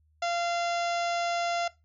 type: harmonic tone with a mistuned harmonic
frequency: 690 Hz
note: F5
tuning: 21 cents flat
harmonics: 1 / 2 / 3 / 4 / 5 / 6 / 7 / 8 / 9 / 10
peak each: -28 / -34 / -38 / -40 / -42 / -44 / -45 / -46 / -47 / -48 dBFS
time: 0.22-1.68 s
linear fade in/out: 5 ms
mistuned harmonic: 8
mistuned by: -67 cents
effects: noise-tail reverb RT60 0.2 s tail -18 dB re dry + added 77 Hz sine -63 dBFS peak until 1.84 s